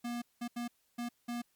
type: tone bursts at uneven times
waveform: square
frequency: 239 Hz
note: A#3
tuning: 43 cents sharp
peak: -36 dBFS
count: 5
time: 0.04-0.22 / 0.41-0.48 / 0.56-0.68 / 0.98-1.09 / 1.28-1.42 s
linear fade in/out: 10 ms
effects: white hiss -74 dBFS RMS until 1.55 s + MP3 96 kbps